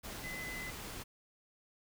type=tone in noise; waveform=sine; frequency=2024 Hz; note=B6; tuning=42 cents sharp; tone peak=-42 dBFS; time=0.23-0.71 s; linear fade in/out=20 ms; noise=pink; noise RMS=-45 dBFS; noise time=0.03-1.04 s; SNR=0 dB; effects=none